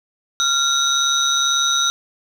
sine tone cluster, 1384 / 3722 / 3864 / 6000 Hz, F6 / A#7 / B7 / F#8, -16 / -3 / -39 / +23 cents, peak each -20 dBFS, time 0.4-1.9 s, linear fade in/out 0 ms, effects tanh soft clip ceiling -8 dBFS + 7-bit

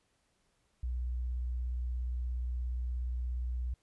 sine tone with vibrato, 61.3 Hz, B1, 12 cents flat, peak -32 dBFS, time 0.83-3.74 s, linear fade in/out 5 ms, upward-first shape square, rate 17 Hz, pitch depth 19 cents each way, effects pink hiss -75 dBFS RMS until 3.82 s + resampled to 24000 Hz

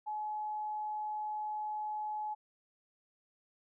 sine tone, 850 Hz, G#5, 40 cents sharp, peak -35 dBFS, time 0.06-2.35 s, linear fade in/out 20 ms, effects none

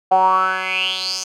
10% pulse tone with band-pass filter sweep, 187.3 Hz, F#3, 21 cents sharp, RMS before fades -18 dBFS, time 0.11-1.24 s, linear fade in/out 10 ms, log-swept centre 720 to 6100 Hz, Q 7.2, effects none

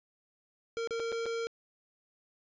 square tone with dropouts, 460.1 Hz, A#4, 23 cents flat, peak -33 dBFS, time 0.77-1.47 s, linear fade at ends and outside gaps 0 ms, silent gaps 0.874-0.908 / 0.997-1.001 / 1.119-1.125 / 1.257-1.263 s, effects resampled to 16000 Hz + 11-bit

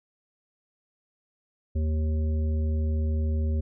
harmonic tone, 77.78 Hz, D#2, in tune, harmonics 1 / 3 / 5 / 7, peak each -23 / -35 / -41 / -44 dBFS, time 1.75-3.61 s, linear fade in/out 10 ms, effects none

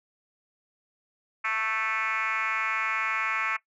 sine tone with frequency modulation, 1760 Hz, A6, in tune, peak -24 dBFS, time 1.44-3.57 s, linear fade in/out 10 ms, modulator 219 Hz, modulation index 3.2, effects noise-tail reverb RT60 0.1 s tail -18 dB re dry + tanh soft clip ceiling -21 dBFS

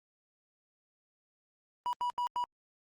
triangle tone bursts at uneven times, 975 Hz, B5, 23 cents flat, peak -28 dBFS, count 4, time 1.86-1.93 / 2.01-2.1 / 2.18-2.27 / 2.36-2.44 s, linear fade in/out 0 ms, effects Opus 32 kbps

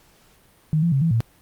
sine tone with pitch steps, 155.2 / 169.9 / 135.8 / 164.7 / 114.3 Hz, D#3 / F3 / C#3 / E3 / A#2, -4 / -47 / -35 / -1 / -34 cents, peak -16 dBFS, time 0.73-1.205 s, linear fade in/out 0 ms, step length 95 ms, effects pink hiss -56 dBFS RMS until 1.41 s + Opus 48 kbps

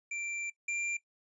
square tone pair in turn, 2356 / 2374 Hz, D7 / D7, +5 / +18 cents, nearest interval unison, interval 13 cents, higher second, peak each -36 / -32 dBFS, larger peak second, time 0.11-0.5 / 0.68-0.97 s, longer first, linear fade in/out 5 ms, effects noise-tail reverb RT60 0.1 s tail -19 dB re dry + resampled to 22050 Hz

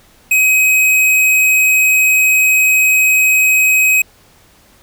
square tone, 2532 Hz, D#7, 30 cents sharp, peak -9 dBFS, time 0.31-4.02 s, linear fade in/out 5 ms, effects pink hiss -48 dBFS RMS until 4.82 s

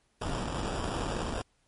pink noise with sample-and-hold, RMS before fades -33 dBFS, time 0.21-1.42 s, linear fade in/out 5 ms, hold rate 2100 Hz, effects pink hiss -71 dBFS RMS until 1.67 s + MP3 48 kbps

